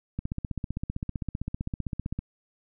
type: click train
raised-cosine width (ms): 5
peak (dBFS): -18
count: 32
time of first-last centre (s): 0.19-2.19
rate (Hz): 15.5
effects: none